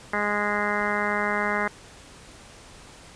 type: harmonic tone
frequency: 207 Hz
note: G#3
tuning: 5 cents flat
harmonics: 1 / 2 / 3 / 4 / 5 / 6 / 7 / 8 / 9 / 10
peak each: -32 / -32 / -32 / -32 / -32 / -32 / -32 / -32 / -32 / -32 dBFS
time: 0.13-1.68 s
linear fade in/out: 5 ms
effects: pink hiss -47 dBFS RMS until 3.15 s + resampled to 22050 Hz

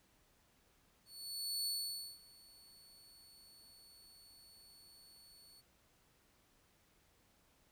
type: tone with ADSR envelope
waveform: sawtooth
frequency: 4435 Hz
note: C#8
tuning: in tune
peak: -33 dBFS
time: 1.05-5.62 s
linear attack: 610 ms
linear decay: 520 ms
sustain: -24 dB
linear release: 27 ms
effects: pink hiss -72 dBFS RMS until 7.71 s

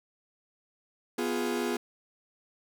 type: chord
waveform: 40% pulse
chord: F diminished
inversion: second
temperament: equal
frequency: 246.9 / 349.2 / 415.3 Hz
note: Cb4 / F4 / Ab4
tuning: 0 / 0 / 0 cents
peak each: -32 dBFS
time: 1.18-1.77 s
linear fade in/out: 5 ms
effects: none

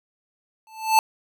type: tone with exponential growth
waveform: square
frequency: 880 Hz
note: A5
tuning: in tune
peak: -11 dBFS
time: 0.67-0.99 s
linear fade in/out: 1 ms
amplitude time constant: 69 ms
effects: none

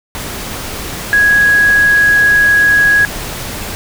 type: tone in noise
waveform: sine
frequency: 1661.2 Hz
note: G#6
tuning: in tune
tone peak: -6 dBFS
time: 1.13-3.05 s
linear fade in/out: 0 ms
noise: pink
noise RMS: -23 dBFS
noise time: 0.15-3.75 s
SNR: +14 dB
effects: none

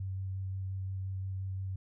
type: tone with vibrato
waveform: sine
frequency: 95.3 Hz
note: G2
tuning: 48 cents flat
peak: -34 dBFS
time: 0-1.76 s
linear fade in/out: 5 ms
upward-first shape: square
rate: 5.7 Hz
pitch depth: 9 cents each way
effects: none

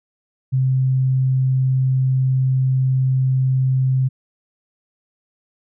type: tone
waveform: sine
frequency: 130.81 Hz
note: C3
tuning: in tune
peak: -14 dBFS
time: 0.52-4.09 s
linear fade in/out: 20 ms
effects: none

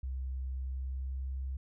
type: tone with pitch glide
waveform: sine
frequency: 65.1 to 66.12 Hz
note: C2 to C2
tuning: -8 to +19 cents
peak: -34 dBFS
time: 0.03-1.57 s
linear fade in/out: 5 ms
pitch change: +27 cents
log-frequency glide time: 0.54-1.37 s
effects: none

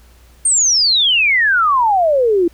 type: exponential sweep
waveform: sine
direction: down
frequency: 8870 to 329.6 Hz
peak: -10 dBFS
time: 0.45-2.48 s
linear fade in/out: 5 ms
effects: added 60 Hz sine -44 dBFS peak until 2.53 s + pink hiss -51 dBFS RMS until 2.53 s

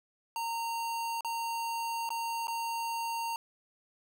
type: tone with dropouts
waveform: square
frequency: 922 Hz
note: A#5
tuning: 19 cents flat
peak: -33 dBFS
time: 0.36-3.36 s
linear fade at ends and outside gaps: 1 ms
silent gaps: 1.208-1.247 / 2.091-2.104 / 2.471-2.481 s
effects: none

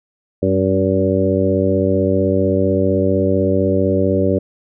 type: harmonic tone with a mistuned harmonic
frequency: 95.7 Hz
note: G2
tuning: 41 cents flat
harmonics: 1 / 2 / 3 / 4 / 5 / 6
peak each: -20 / -20 / -20 / -20 / -20 / -20 dBFS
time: 0.42-4.39 s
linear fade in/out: 10 ms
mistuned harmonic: 2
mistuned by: +37 cents
effects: none

